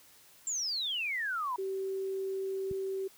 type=exponential sweep; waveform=sine; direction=down; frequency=7459 to 947 Hz; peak=-31 dBFS; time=0.47-1.56 s; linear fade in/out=2 ms
type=tone; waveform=sine; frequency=385 Hz; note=G4; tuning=31 cents flat; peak=-32 dBFS; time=1.58-3.08 s; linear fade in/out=10 ms
type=click; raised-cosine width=5 ms; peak=-29 dBFS; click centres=2.712 s
effects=white hiss -59 dBFS RMS until 3.17 s + high-pass 60 Hz 12 dB/octave